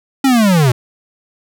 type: linear sweep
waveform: square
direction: down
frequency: 277.2 to 116.54 Hz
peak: -9 dBFS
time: 0.24-0.72 s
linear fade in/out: 5 ms
effects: none